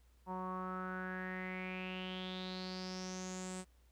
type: tone with low-pass filter sweep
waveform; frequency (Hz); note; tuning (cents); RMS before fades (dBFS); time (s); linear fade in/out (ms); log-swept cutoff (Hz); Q
sawtooth; 185; F#3; 0; -43; 0.26-3.65; 50; 940 to 8400; 7.1
effects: added 60 Hz sine -64 dBFS peak until 3.91 s + pink hiss -75 dBFS RMS until 3.91 s